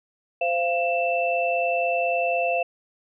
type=tone cluster; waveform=sine; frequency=518 / 688 / 2662 Hz; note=C5 / F5 / E7; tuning=-17 / -26 / +16 cents; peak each=-26 / -23 / -27 dBFS; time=0.41-2.63 s; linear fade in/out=5 ms; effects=none